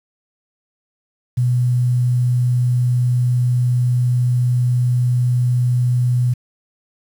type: tone with quantisation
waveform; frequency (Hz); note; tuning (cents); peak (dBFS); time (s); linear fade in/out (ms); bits
sine; 123.47; B2; 0; -13; 1.37-6.34; 10; 7
effects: none